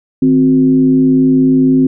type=tone with frequency modulation; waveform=sine; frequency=261.6 Hz; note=C4; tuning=in tune; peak=-6 dBFS; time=0.22-1.87 s; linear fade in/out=5 ms; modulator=104 Hz; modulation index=0.51; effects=none